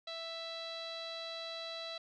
sawtooth tone with low-pass filter, 660 Hz, E5, 2 cents sharp, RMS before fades -43 dBFS, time 0.07-1.98 s, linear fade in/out 5 ms, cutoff 4000 Hz, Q 7.4, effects none

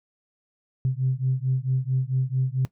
sine beating tone pair, 128.2 / 132.7 Hz, C3 / C3, -35 / +25 cents, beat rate 4.5 Hz, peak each -24 dBFS, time 0.85-2.65 s, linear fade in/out 0 ms, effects noise-tail reverb RT60 0.1 s tail -18 dB re dry + tanh soft clip ceiling -14 dBFS

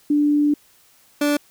sine / 30% pulse tone pair in turn, 293.7 / 291.8 Hz, D4 / D4, 0 / -11 cents, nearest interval unison, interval 11 cents, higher first, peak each -14 dBFS, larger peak neither, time 0.1-0.54 / 1.21-1.37 s, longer first, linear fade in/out 5 ms, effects white hiss -55 dBFS RMS until 1.5 s

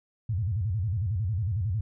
sine tone with vibrato, 99.2 Hz, G2, 21 cents sharp, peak -25 dBFS, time 0.29-1.81 s, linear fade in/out 5 ms, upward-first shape square, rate 11 Hz, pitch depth 210 cents each way, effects none

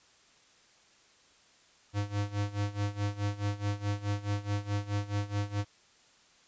square tone with tremolo, 102.2 Hz, G#2, 27 cents flat, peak -28 dBFS, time 1.93-5.65 s, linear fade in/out 50 ms, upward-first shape sine, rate 4.7 Hz, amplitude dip 85%, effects white hiss -62 dBFS RMS until 6.47 s + resampled to 16000 Hz

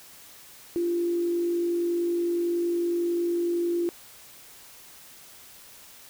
sine tone with frequency modulation, 344.8 Hz, F4, 22 cents flat, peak -23 dBFS, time 0.76-3.89 s, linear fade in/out 0 ms, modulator 50.9 Hz, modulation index 0.21, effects white hiss -49 dBFS RMS until 6.09 s

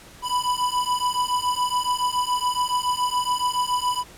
square beating tone pair, 987.8 / 994.9 Hz, B5 / B5, 0 / +12 cents, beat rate 7.1 Hz, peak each -25 / -25 dBFS, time 0.22-4.04 s, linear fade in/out 50 ms, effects pink hiss -46 dBFS RMS until 4.17 s + low-pass 12000 Hz 12 dB/octave

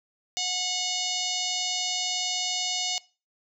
harmonic tone with a mistuned harmonic, 729 Hz, F#5, 26 cents flat, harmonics 1 / 3 / 4 / 5 / 6 / 7 / 8 / 9 / 10, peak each -37 / -39 / -34 / -34 / -35 / -34 / -34 / -39 / -37 dBFS, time 0.37-2.98 s, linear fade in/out 0 ms, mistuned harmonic 8, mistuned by +48 cents, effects noise-tail reverb RT60 0.3 s tail -19 dB re dry

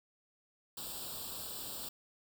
white noise with comb filter, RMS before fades -43 dBFS, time 0.77-1.89 s, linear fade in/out 5 ms, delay 0.24 ms, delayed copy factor +0.9, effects none

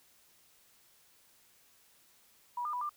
sine tone with pitch steps, 970 / 1207 / 985 / 1193 Hz, B5 / D6 / B5 / D6, -31 / +47 / -5 / +27 cents, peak -33 dBFS, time 2.57-2.894 s, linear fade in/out 5 ms, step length 81 ms, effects white hiss -65 dBFS RMS until 2.96 s

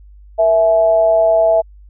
sine tone with amplitude modulation, 657 Hz, E5, 6 cents flat, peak -6 dBFS, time 0.38-1.62 s, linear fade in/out 20 ms, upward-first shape sine, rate 190 Hz, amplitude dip 60%, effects added 50 Hz sine -38 dBFS peak until 1.89 s

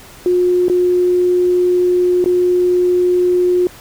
sine tone with dropouts, 358.8 Hz, F4, 47 cents sharp, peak -10 dBFS, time 0.26-3.67 s, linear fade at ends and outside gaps 1 ms, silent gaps 0.683-0.698 / 2.242-2.259 s, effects pink hiss -39 dBFS RMS until 3.8 s

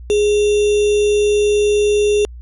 sine tone with sample-and-hold, 415.3 Hz, G#4, in tune, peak -11 dBFS, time 0.1-2.25 s, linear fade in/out 0 ms, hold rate 3150 Hz, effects added 60 Hz sine -31 dBFS peak until 2.41 s + resampled to 24000 Hz

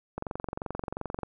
click train, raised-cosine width 1 ms, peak -19 dBFS, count 25, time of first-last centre 0.18-1.233 s, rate 22.8 Hz, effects none

